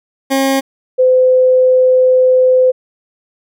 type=tone pair in turn; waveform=20% pulse / sine; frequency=270 / 511.2 Hz; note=C#4 / C5; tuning=-45 / -40 cents; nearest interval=major seventh; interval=1105 cents; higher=second; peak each=-6 dBFS; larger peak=neither; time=0.3-0.61 / 0.98-2.72 s; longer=second; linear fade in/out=20 ms; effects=none